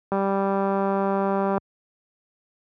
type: click train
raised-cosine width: 1 ms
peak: -11 dBFS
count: 287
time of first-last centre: 0.12-1.579 s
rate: 196 Hz
effects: high-pass 80 Hz 12 dB/octave